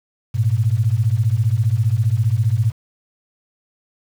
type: beating tone pair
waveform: sine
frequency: 103.83 / 118.83 Hz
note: G#2 / A#2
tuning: 0 / +34 cents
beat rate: 15 Hz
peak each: -17 dBFS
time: 0.34-2.72 s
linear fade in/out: 20 ms
effects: 7-bit